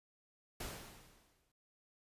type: noise with exponential decay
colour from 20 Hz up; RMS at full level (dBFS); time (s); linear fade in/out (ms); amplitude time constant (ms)
pink; -42; 0.6-1.52; 5; 200
effects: resampled to 32000 Hz